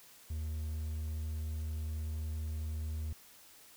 triangle tone, 77.78 Hz, D#2, in tune, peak -33 dBFS, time 0.3-3.13 s, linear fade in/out 5 ms, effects white hiss -58 dBFS RMS until 3.76 s

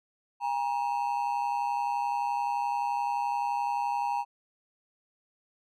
triangle ring-modulated tone, 880 Hz, A5, in tune, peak -22 dBFS, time 0.4-4.25 s, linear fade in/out 50 ms, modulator 65.8 Hz, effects none

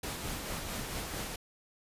pink noise with tremolo, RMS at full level -37 dBFS, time 0.03-1.36 s, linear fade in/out 5 ms, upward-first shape sine, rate 4.5 Hz, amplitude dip 30%, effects resampled to 32000 Hz

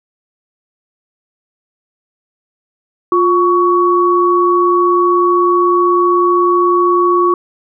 sine tone pair together, 353.1 / 1121 Hz, F4 / C#6, +19 / +19 cents, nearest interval octave + minor sixth, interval 2000 cents, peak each -11 / -11 dBFS, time 3.12-7.34 s, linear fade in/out 2 ms, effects none

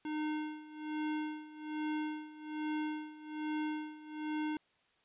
square tone with tremolo, 305.6 Hz, D#4, 31 cents flat, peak -34 dBFS, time 0.05-4.57 s, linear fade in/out 2 ms, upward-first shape sine, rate 1.2 Hz, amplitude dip 85%, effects white hiss -72 dBFS RMS until 5.04 s + resampled to 8000 Hz

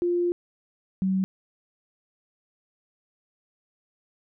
sine tone pair in turn, 350 / 189.74 Hz, F4 / F#3, +4 / +44 cents, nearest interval major seventh, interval 1060 cents, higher first, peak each -21 dBFS, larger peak neither, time 0.02-0.32 / 1.02-1.24 s, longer first, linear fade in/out 0 ms, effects none

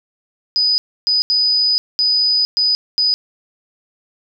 sine tone bursts at uneven times, 4978 Hz, D#8, in tune, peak -12 dBFS, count 6, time 0.56-0.78 / 1.07-1.22 / 1.3-1.78 / 1.99-2.45 / 2.57-2.75 / 2.98-3.14 s, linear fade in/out 0 ms, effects none

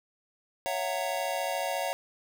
square chord, F# dominant seventh, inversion second, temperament just, 555 / 666 / 740 / 925 Hz, C#5 / E5 / F#5 / A#5, +2 / +18 / 0 / -14 cents, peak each -35 / -35 / -35 / -38 dBFS, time 0.66-1.93 s, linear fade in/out 0 ms, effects none

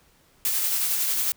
blue noise with tremolo, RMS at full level -23 dBFS, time 0.45-1.32 s, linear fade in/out 0 ms, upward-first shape triangle, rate 11 Hz, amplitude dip 35%, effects pink hiss -60 dBFS RMS until 1.36 s

